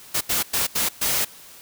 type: noise bursts at uneven times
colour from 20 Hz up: white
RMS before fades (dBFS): -22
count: 5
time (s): 0.14-0.21 / 0.29-0.43 / 0.53-0.67 / 0.75-0.89 / 1.01-1.25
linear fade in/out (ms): 10
effects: white hiss -45 dBFS RMS until 1.61 s